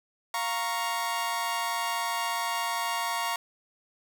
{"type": "chord", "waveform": "sawtooth", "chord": "Bb minor", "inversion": "second", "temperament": "equal", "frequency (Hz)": [698.5, 932.3, 1108.7], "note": ["F5", "Bb5", "Db6"], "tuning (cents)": [0, 0, 0], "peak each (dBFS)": [-31, -27, -29], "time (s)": [0.34, 3.36], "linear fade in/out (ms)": 2, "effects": []}